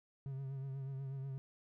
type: tone with vibrato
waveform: triangle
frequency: 135.3 Hz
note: C#3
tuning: 42 cents flat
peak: -38 dBFS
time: 0.26-1.38 s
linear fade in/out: 0 ms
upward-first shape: triangle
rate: 8.2 Hz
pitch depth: 48 cents each way
effects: none